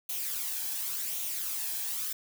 blue noise with flanger, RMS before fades -34 dBFS, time 0.09-2.13 s, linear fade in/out 5 ms, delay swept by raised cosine 0.3 to 1.24 ms, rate 0.9 Hz, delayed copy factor +0.5, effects none

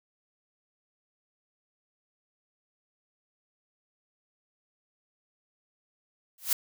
blue noise with exponential growth, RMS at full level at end -21 dBFS, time 6.38-6.53 s, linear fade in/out 2 ms, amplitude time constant 32 ms, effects none

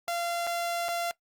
sawtooth tone with dropouts, 688 Hz, F5, 26 cents flat, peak -25 dBFS, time 0.08-1.11 s, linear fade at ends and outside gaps 0 ms, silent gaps 0.468-0.472 / 0.884-0.888 s, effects noise-tail reverb RT60 0.1 s tail -20 dB re dry + Opus 48 kbps

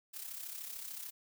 blue noise with amplitude modulation, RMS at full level -42 dBFS, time 0.13-1.11 s, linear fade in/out 20 ms, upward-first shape sine, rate 33.5 Hz, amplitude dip 60%, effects none

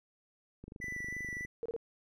click train, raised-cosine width 3 ms, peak -34 dBFS, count 21, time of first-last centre 0.64-1.45 s, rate 24.7 Hz
triangle tone with vibrato, 1975.5 Hz, B6, in tune, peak -36 dBFS, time 0.81-1.46 s, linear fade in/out 10 ms, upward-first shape square, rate 3.3 Hz, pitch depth 9 cents each way
sine tone bursts, 461.8 Hz, A#4, 16 cents flat, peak -34 dBFS, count 3, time 1.63-1.764 s, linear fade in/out 0 ms, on 26 ms, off 28 ms
effects none

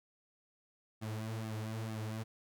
sawtooth tone with flanger, 110 Hz, A2, in tune, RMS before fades -40 dBFS, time 1.01-2.24 s, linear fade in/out 20 ms, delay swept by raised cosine 2 to 6.9 ms, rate 2.2 Hz, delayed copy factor -0.85, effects none

